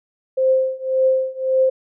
sine tone with tremolo, 523.3 Hz, C5, in tune, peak -11 dBFS, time 0.37-1.7 s, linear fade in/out 10 ms, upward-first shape triangle, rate 1.8 Hz, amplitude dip 95%, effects none

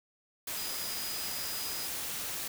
sine tone in noise, 4949 Hz, D#8, 10 cents flat, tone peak -41 dBFS, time 0.57-1.87 s, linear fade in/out 5 ms, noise white, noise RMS -37 dBFS, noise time 0.47-2.48 s, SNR -7 dB, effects none

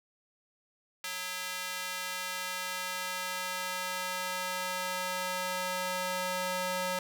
square tone with high-pass filter sweep, 183.2 Hz, F#3, 17 cents flat, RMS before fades -35 dBFS, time 1.04-6.99 s, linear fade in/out 2 ms, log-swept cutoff 1800 to 570 Hz, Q 0.78, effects none

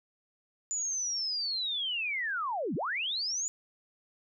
sine linear two-way sweep, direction down then up, 7040 to 136.1 to 7040 Hz, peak -30 dBFS, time 0.71-3.48 s, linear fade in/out 0 ms, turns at 2.75 s, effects none

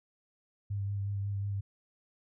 sine tone with vibrato, 100 Hz, G2, 35 cents sharp, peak -31 dBFS, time 0.7-1.61 s, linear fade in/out 10 ms, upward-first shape sine, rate 5.5 Hz, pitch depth 21 cents each way, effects none

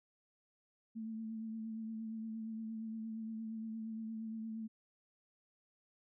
sine tone with vibrato, 222.1 Hz, A3, 16 cents sharp, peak -40 dBFS, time 0.95-4.68 s, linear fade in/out 20 ms, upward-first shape triangle, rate 8.6 Hz, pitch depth 32 cents each way, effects none

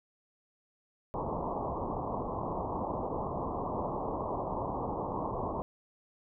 white low-pass noise, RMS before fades -35 dBFS, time 1.14-5.62 s, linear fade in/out 0 ms, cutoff 1100 Hz, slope 96 dB/octave, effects none

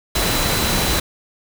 sine tone in noise, 4000 Hz, B7, 21 cents sharp, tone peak -27 dBFS, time 0.15-1 s, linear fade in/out 5 ms, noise pink, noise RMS -19 dBFS, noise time 0.15-1 s, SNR -11 dB, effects none

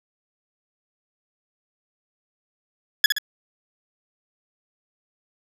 20% pulse tone with echo, 1693 Hz, G#6, 33 cents sharp, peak -6 dBFS, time 3.04-3.06 s, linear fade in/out 2 ms, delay 62 ms, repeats 2, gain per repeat -6 dB, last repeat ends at 3.184 s, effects none

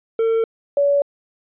triangle / sine tone pair in turn, 452.2 / 568.4 Hz, A4 / C#5, +47 / +43 cents, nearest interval major third, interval 396 cents, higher second, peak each -13 dBFS, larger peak neither, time 0.19-0.44 / 0.77-1.02 s, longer neither, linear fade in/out 2 ms, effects resampled to 8000 Hz

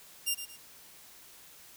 10% pulse tone with echo, 2794 Hz, F7, in tune, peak -19 dBFS, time 0.26-0.35 s, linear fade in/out 20 ms, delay 110 ms, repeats 2, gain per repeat -10 dB, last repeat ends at 0.57 s, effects white hiss -54 dBFS RMS until 1.76 s

